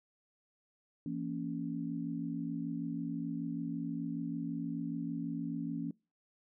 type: chord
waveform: sine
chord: A# diminished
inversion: second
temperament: just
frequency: 167.82 / 233.1 / 279.7 Hz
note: E3 / A#3 / C#4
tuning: +31 / 0 / +16 cents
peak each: -40 / -40 / -38 dBFS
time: 1.06-5.91 s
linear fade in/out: 2 ms
effects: noise-tail reverb RT60 0.3 s tail -24 dB re dry